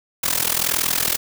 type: noise with amplitude modulation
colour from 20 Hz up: white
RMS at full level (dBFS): -17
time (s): 0.23-1.17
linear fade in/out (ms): 10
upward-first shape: sine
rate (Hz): 41.5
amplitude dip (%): 90
effects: none